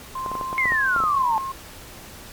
sine tone with pitch glide, 1046.5 to 1069.7 Hz, C6 to C6, 0 to +38 cents, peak -26 dBFS, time 0.15-1.52 s, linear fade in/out 5 ms, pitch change +38 cents, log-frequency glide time 0.78-0.95 s
clicks, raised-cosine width 1 ms, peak -16 dBFS, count 10, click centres 0.262 / 0.316 / 0.353 / 0.412 / 0.529 / 0.656 / 0.721 / 0.963 / 1.003 / 1.038 s
sine exponential sweep, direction down, 2186 to 860 Hz, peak -18 dBFS, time 0.58-1.38 s, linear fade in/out 0 ms
effects pink hiss -41 dBFS RMS until 2.32 s + MP3 96 kbps

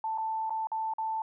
sine tone with dropouts, 884 Hz, A5, 8 cents sharp, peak -29 dBFS, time 0.04-1.22 s, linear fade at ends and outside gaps 2 ms, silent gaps 0.177-0.182 / 0.496-0.505 / 0.671-0.717 / 0.937-0.983 s, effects none

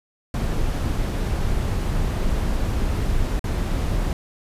brown noise with dropouts, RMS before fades -22 dBFS, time 0.34-4.13 s, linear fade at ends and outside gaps 1 ms, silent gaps 3.394-3.441 s, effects resampled to 32000 Hz

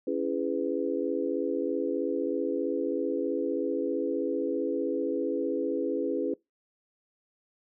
sine chord, C# minor seventh, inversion none, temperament just, 277.2 / 332.6 / 415.8 / 498.9 Hz, C#4 / E4 / G#4 / B4, 0 / +16 / +2 / +17 cents, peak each -32 dBFS, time 0.07-6.34 s, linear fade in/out 5 ms, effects noise-tail reverb RT60 0.2 s tail -24 dB re dry

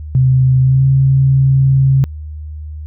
sine tone with pitch glide, 130 to 134.9 Hz, C3 to C#3, -11 to -47 cents, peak -7 dBFS, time 0.15-2.04 s, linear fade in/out 0 ms, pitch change +64 cents, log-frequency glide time 0.61-0.86 s, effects added 76 Hz sine -24 dBFS peak until 2.86 s

